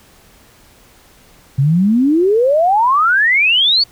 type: exponential sweep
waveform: sine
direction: up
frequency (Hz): 130 to 4585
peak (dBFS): -9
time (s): 1.58-3.84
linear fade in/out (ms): 10
effects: pink hiss -47 dBFS RMS until 3.91 s